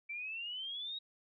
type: exponential sweep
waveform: sine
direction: up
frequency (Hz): 2315 to 3819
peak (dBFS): -39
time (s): 0.09-0.99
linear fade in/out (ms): 10
effects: none